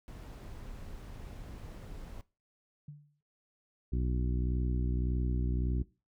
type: noise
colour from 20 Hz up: brown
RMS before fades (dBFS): -45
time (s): 0.08-2.21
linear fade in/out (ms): 0
type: tone with exponential decay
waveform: sine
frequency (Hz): 146.83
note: D3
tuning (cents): 0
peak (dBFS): -40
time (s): 2.88-3.21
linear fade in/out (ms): 5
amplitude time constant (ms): 71
type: harmonic tone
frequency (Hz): 61.74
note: B1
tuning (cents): 0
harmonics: 1 / 2 / 3 / 4 / 5 / 6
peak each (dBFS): -30 / -36 / -40 / -42 / -44 / -46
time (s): 3.92-5.83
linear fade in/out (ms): 10
effects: noise-tail reverb RT60 0.3 s tail -20 dB re dry